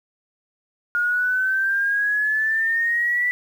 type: exponential sweep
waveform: sine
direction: up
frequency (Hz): 1425 to 1975.5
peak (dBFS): -18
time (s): 0.95-3.31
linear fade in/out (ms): 0
effects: 8-bit